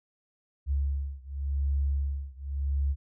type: beating tone pair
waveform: sine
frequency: 69.3 / 70.19 Hz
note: C#2 / C#2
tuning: 0 / +22 cents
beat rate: 0.89 Hz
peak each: -29 / -30 dBFS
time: 0.66-2.96 s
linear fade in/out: 50 ms
effects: none